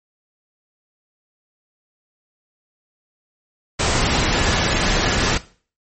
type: tone in noise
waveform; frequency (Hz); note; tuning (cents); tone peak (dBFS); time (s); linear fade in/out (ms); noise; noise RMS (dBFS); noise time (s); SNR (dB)
sine; 1705; G#6; +45; -28; 4.34-5.31; 10; pink; -18; 3.79-5.38; -13
effects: noise-tail reverb RT60 0.4 s tail -17 dB re dry + MP3 32 kbps